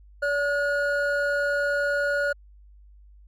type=tone pair together; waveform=triangle; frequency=572.7 / 1443 Hz; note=D5 / F#6; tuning=-44 / -44 cents; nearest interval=octave + major third; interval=1600 cents; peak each=-23 dBFS; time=0.22-2.33 s; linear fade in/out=10 ms; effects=added 50 Hz sine -48 dBFS peak until 3.27 s